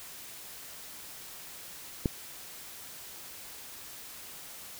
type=click; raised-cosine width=3 ms; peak=-13 dBFS; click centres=2.058 s; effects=white hiss -46 dBFS RMS until 4.79 s